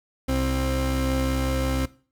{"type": "tone pair together", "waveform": "30% pulse", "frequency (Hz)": [65.7, 264], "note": ["C2", "C4"], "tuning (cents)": [8, 16], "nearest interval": "2 octaves", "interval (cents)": 2408, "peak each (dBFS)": [-22, -23], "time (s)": [0.28, 1.86], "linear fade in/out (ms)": 10, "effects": ["noise-tail reverb RT60 0.4 s tail -19 dB re dry"]}